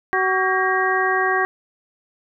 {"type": "harmonic tone with a mistuned harmonic", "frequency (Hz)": 376.6, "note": "F#4", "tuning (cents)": 31, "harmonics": [1, 2, 3, 4, 5], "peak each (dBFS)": [-23, -23, -23, -23, -23], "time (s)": [0.13, 1.45], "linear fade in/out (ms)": 0, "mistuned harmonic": 4, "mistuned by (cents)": 110, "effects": []}